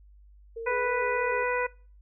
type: tone with vibrato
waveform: sine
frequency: 440 Hz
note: A4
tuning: in tune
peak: -33 dBFS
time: 0.56-1.44 s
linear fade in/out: 10 ms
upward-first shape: square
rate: 3.3 Hz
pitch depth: 68 cents each way
type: harmonic tone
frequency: 493.9 Hz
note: B4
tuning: in tune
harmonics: 1 / 2 / 3 / 4 / 5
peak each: -28 / -31 / -33 / -34 / -35 dBFS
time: 0.66-1.67 s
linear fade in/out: 10 ms
effects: noise-tail reverb RT60 0.4 s tail -23 dB re dry + added 50 Hz sine -51 dBFS peak until 2.01 s